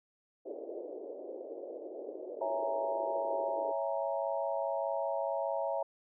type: band-pass noise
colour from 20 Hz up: white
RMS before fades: -43 dBFS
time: 0.45-3.72 s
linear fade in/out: 10 ms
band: 330 to 590 Hz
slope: 48 dB/octave
type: chord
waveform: sine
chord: A# half-diminished seventh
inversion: first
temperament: equal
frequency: 554.4 / 659.3 / 830.6 / 932.3 Hz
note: C#5 / E5 / G#5 / A#5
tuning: 0 / 0 / 0 / 0 cents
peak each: -35 / -35 / -40 / -39 dBFS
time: 2.41-5.83 s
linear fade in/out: 5 ms
effects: none